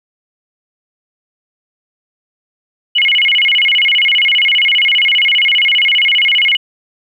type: tone with vibrato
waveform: sine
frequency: 2520 Hz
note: D#7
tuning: 21 cents sharp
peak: -8 dBFS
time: 2.95-6.57 s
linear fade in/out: 10 ms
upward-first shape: square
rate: 15 Hz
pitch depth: 270 cents each way
effects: 8-bit